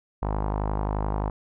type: tone with low-pass filter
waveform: sawtooth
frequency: 51.5 Hz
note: G#1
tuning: 14 cents flat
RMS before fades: -27 dBFS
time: 0.22-1.3 s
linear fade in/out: 5 ms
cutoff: 940 Hz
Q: 3.2
effects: none